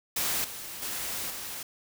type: noise with level steps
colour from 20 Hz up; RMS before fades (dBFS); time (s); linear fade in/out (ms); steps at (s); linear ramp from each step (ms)
white; -29 / -40 / -34 / -38; 0.16-1.63; 5; 0.44 / 0.82 / 1.3; 5
effects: none